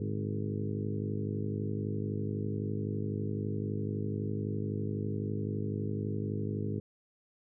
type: harmonic tone with a mistuned harmonic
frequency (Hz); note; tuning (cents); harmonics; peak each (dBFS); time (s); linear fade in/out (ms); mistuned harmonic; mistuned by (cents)
51.91; G#1; 0; 2 / 3 / 4 / 5 / 6 / 7 / 8 / 9; -35 / -40 / -38 / -42 / -42 / -46 / -41 / -47; 0-6.8; 5; 3; -79
effects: none